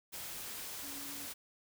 sine tone in noise, 281.7 Hz, C#4, 28 cents sharp, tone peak -51 dBFS, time 0.82-1.27 s, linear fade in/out 20 ms, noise white, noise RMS -44 dBFS, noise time 0.12-1.34 s, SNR -10 dB, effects none

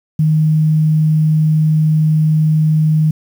sine tone, 155.5 Hz, D#3, 1 cent flat, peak -9 dBFS, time 0.19-3.11 s, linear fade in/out 5 ms, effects 7-bit

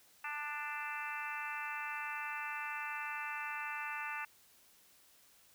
harmonic tone with a mistuned harmonic, 294.9 Hz, D4, 7 cents sharp, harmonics 3 / 4 / 5 / 6 / 7 / 8 / 9, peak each -45 / -46 / -45 / -46 / -48 / -50 / -45 dBFS, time 0.24-4.25 s, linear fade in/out 5 ms, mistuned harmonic 4, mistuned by +16 cents, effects white hiss -65 dBFS RMS until 5.54 s

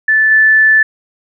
sine tone with level steps, 1751 Hz, A6, 9 cents flat, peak -7 / -5 dBFS, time 0.08-0.83 s, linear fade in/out 5 ms, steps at 0.31 s, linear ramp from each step 5 ms, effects none

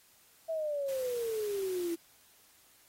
sine exponential sweep, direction down, 659.3 to 330.7 Hz, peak -31 dBFS, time 0.48-1.96 s, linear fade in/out 20 ms
white noise, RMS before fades -48 dBFS, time 0.88-1.95 s, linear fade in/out 5 ms
effects white hiss -63 dBFS RMS until 2.88 s + AAC 48 kbps

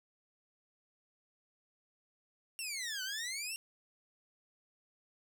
15% pulse exponential two-way sweep, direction down then up, 2794 to 1480 to 2794 Hz, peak -31 dBFS, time 2.59-3.56 s, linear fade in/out 0 ms, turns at 3.03 s, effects none

